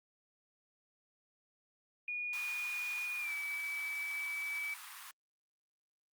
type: tone with pitch glide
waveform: sine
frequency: 2448 to 2297 Hz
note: D#7 to D7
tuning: -29 to -39 cents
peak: -36 dBFS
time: 2.08-4.74 s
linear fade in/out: 2 ms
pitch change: -110 cents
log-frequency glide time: 3.18-3.33 s
type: high-pass noise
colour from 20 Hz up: pink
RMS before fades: -49 dBFS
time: 2.33-5.11 s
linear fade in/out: 2 ms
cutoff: 930 Hz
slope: 48 dB/octave
effects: Opus 48 kbps